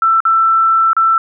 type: tone with dropouts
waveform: sine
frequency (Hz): 1333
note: E6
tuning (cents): +19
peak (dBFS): -8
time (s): 0.02-1.18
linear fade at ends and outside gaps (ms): 2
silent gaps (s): 0.204-0.252 / 0.932-0.966
effects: none